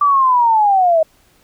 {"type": "linear sweep", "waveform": "sine", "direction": "down", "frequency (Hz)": [1174.7, 625], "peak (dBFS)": -9, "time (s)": [0.01, 1.03], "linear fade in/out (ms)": 5, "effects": ["pink hiss -54 dBFS RMS until 1.43 s"]}